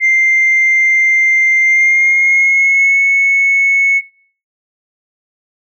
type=tone with pitch glide; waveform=sine; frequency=2093 to 2203 Hz; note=C7 to C#7; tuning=0 to -11 cents; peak=-6 dBFS; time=0-4.02 s; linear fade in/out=50 ms; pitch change=+89 cents; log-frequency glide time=1.61-2.98 s; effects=noise-tail reverb RT60 0.5 s tail -22 dB re dry + tanh soft clip ceiling -4 dBFS